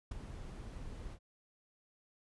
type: noise with ADSR envelope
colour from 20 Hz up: brown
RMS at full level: -36 dBFS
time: 0.11-1.19 s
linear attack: 8 ms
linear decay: 10 ms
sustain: -10 dB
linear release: 66 ms
effects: resampled to 24000 Hz